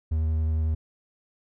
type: tone with vibrato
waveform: triangle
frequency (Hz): 79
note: D#2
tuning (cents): +27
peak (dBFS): -20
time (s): 0.11-0.75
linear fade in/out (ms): 10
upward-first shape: sine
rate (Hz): 11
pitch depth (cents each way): 12
effects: none